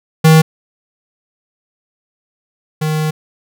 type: tone pair in turn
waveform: square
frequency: 158.7 / 155.08 Hz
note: D#3 / D#3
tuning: +35 / -5 cents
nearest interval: unison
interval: 40 cents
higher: first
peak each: -5 / -15 dBFS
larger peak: first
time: 0.24-0.42 / 2.81-3.11 s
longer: second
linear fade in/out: 10 ms
effects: none